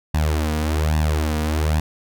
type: tone with flanger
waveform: sawtooth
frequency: 77 Hz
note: D#2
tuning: 17 cents flat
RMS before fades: -20 dBFS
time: 0.14-1.8 s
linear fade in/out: 5 ms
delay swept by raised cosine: 1.1 to 4.2 ms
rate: 1.2 Hz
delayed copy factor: +0.8
effects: none